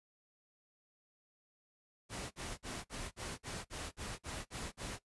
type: noise bursts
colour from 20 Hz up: pink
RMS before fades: -43 dBFS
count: 11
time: 2.09-4.99 s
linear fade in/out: 50 ms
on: 220 ms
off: 48 ms
effects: noise-tail reverb RT60 0.1 s tail -17 dB re dry + resampled to 24000 Hz